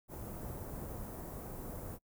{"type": "band-stop noise", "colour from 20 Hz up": "pink", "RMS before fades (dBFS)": -44, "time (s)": [0.08, 1.99], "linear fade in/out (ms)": 50, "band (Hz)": [800, 15000], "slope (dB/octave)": 12, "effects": ["noise-tail reverb RT60 0.1 s tail -26 dB re dry"]}